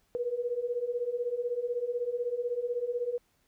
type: beating tone pair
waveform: sine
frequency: 473.1 / 489.1 Hz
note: A#4 / B4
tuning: +26 / -17 cents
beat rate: 16 Hz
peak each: -34 / -31 dBFS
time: 0.15-3.18 s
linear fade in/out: 0 ms
effects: pink hiss -71 dBFS RMS until 3.47 s